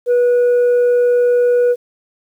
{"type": "tone", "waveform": "sine", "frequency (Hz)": 487.2, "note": "B4", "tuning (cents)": -24, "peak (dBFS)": -7, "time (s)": [0.06, 1.76], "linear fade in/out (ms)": 50, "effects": ["tanh soft clip ceiling -9 dBFS", "8-bit"]}